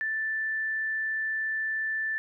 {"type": "tone", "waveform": "sine", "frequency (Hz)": 1763, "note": "A6", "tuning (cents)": 3, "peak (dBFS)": -27, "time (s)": [0.01, 2.18], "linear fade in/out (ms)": 0, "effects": []}